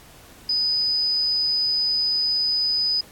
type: tone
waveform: sine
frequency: 4988 Hz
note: D#8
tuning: 3 cents sharp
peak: -19 dBFS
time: 0.49-3.01 s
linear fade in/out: 5 ms
effects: pink hiss -48 dBFS RMS until 3.11 s + AAC 64 kbps